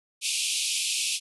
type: band-pass noise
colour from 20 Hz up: pink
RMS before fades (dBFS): -28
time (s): 0.21-1.2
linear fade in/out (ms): 50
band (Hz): 2400 to 11000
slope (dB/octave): 96
effects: none